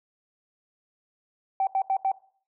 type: tone bursts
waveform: sine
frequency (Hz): 773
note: G5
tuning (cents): -24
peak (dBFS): -20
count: 4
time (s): 1.6-2.117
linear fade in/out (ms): 2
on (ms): 70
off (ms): 79
effects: noise-tail reverb RT60 0.5 s tail -20 dB re dry + tanh soft clip ceiling -16 dBFS